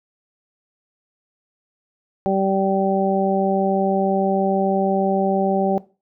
harmonic tone, 193.7 Hz, G3, 20 cents flat, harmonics 1 / 2 / 3 / 4, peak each -22 / -22 / -22 / -22 dBFS, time 2.26-5.78 s, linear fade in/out 0 ms, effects noise-tail reverb RT60 0.3 s tail -17 dB re dry

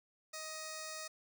5% pulse tone with notch filter, 627 Hz, D#5, 13 cents sharp, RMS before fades -45 dBFS, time 0.33-1.08 s, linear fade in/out 10 ms, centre 3100 Hz, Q 1.9, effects none

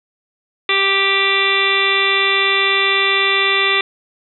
harmonic tone, 392 Hz, G4, in tune, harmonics 1 / 2 / 3 / 4 / 5 / 6 / 7 / 8 / 9 / 10, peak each -22 / -30 / -21 / -31 / -19 / -19 / -22 / -31 / -19 / -29 dBFS, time 0.69-3.81 s, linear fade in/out 2 ms, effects none

